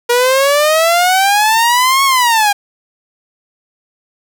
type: exponential two-way sweep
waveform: sawtooth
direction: up then down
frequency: 475 to 1108.7 to 800 Hz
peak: -5 dBFS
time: 0.09-2.53 s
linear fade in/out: 10 ms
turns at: 2.04 s
effects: none